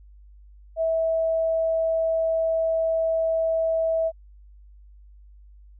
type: tone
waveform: sine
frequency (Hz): 651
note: E5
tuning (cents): -22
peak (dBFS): -20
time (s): 0.76-4.12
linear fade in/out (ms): 50
effects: added 50 Hz sine -46 dBFS peak until 5.79 s